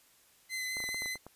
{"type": "tone with vibrato", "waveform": "sawtooth", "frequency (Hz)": 2040, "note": "C7", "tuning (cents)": -44, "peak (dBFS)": -31, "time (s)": [0.49, 1.18], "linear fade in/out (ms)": 50, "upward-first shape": "sine", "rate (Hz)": 4.7, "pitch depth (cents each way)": 16}
{"type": "clicks", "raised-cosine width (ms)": 1, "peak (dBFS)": -32, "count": 9, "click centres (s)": [0.769, 0.803, 0.84, 0.89, 0.945, 1.021, 1.059, 1.156, 1.266]}
{"effects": ["white hiss -64 dBFS RMS until 1.35 s", "resampled to 32000 Hz"]}